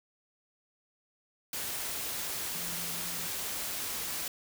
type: tone in noise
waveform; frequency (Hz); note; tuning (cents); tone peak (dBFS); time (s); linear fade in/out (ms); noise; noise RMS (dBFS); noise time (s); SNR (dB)
sine; 172.1; F3; -25; -47; 2.55-3.27; 2; white; -36; 1.53-4.28; -14
effects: none